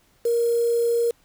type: tone with quantisation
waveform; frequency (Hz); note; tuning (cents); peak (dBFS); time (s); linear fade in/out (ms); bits
sine; 469.5; A#4; +12; -18; 0.25-1.11; 5; 6
effects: pink hiss -61 dBFS RMS until 1.24 s